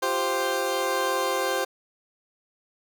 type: chord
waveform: 20% pulse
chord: F suspended second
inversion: none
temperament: equal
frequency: 349.2 / 392 / 523.3 Hz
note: F4 / G4 / C5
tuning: 0 / 0 / 0 cents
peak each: -27 / -24 / -21 dBFS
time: 0.02-1.65 s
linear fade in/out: 10 ms
effects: none